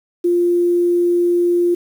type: tone with quantisation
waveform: sine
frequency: 349.2 Hz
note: F4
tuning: in tune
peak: -12 dBFS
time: 0.24-1.75 s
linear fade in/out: 10 ms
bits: 7
effects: none